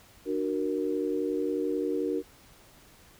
sine chord, D augmented, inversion none, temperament equal with one note detuned, 298.8 / 370 / 466.2 Hz, D4 / F#4 / A#4, +30 / 0 / 0 cents, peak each -31 dBFS, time 0.25-2.23 s, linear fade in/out 50 ms, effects pink hiss -56 dBFS RMS until 3.19 s

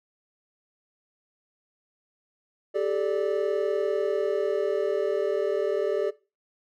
triangle chord, G suspended second, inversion none, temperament equal with one note detuned, 392 / 432.2 / 587.3 Hz, G4 / A4 / D5, 0 / -31 / 0 cents, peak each -26 dBFS, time 2.74-6.11 s, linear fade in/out 20 ms, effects noise-tail reverb RT60 0.3 s tail -19 dB re dry

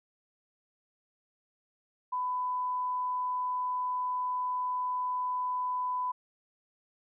sine tone, 1000 Hz, B5, 21 cents sharp, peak -29 dBFS, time 2.12-6.12 s, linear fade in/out 10 ms, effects none

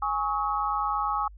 sine chord, Ab suspended fourth, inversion none, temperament equal with one note detuned, 830.6 / 1108.7 / 1277.3 Hz, Ab5 / Db6 / Eb6, 0 / 0 / +45 cents, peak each -29 dBFS, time 0.02-1.28 s, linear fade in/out 5 ms, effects added 50 Hz sine -44 dBFS peak until 1.37 s

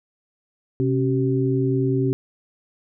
sine tone cluster, 129.9 / 273.4 / 384 Hz, C3 / C#4 / G4, -12 / -24 / -36 cents, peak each -21 / -23 / -23 dBFS, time 0.8-2.13 s, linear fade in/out 0 ms, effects none

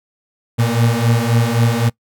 35% pulse beating tone pair, 115 / 118.8 Hz, A#2 / A#2, -23 / +33 cents, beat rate 3.8 Hz, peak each -14 dBFS, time 0.58-1.9 s, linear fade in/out 20 ms, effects noise-tail reverb RT60 0.1 s tail -23 dB re dry

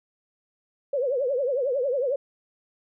sine tone with vibrato, 527 Hz, C5, 12 cents sharp, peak -22 dBFS, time 0.93-2.16 s, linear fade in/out 5 ms, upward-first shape triangle, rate 11 Hz, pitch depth 200 cents each way, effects none

